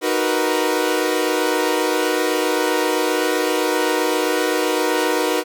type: chord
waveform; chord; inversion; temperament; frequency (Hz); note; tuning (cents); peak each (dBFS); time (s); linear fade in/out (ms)
sawtooth; B major seventh; first; equal; 311.1 / 370 / 466.2 / 493.9; D#4 / F#4 / A#4 / B4; 0 / 0 / 0 / 0; -19; 0.01-5.44; 50
effects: none